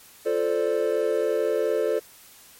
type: chord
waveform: triangle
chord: D minor seventh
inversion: first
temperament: equal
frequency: 349.2 / 440 / 523.3 / 587.3 Hz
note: F4 / A4 / C5 / D5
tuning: 0 / 0 / 0 / 0 cents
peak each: -28 / -22 / -25 / -26 dBFS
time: 0.25-2 s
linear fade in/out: 20 ms
effects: white hiss -50 dBFS RMS until 2.59 s + MP3 64 kbps